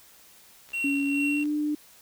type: click train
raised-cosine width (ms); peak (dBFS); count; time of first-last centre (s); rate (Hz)
0.2; -33; 53; 0.69-1.456; 67.9
type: tone with tremolo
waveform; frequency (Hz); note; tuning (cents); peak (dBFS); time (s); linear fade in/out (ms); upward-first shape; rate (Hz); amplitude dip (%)
triangle; 2735; F7; -37; -24; 0.73-1.44; 10; triangle; 2.4; 55
type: tone with pitch glide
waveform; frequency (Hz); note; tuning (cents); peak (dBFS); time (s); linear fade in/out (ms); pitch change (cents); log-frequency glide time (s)
sine; 280.4 to 298.8; C#4 to D4; +20 to +30; -24; 0.84-1.75; 5; +110; 1.09-1.51
effects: white hiss -54 dBFS RMS until 2.01 s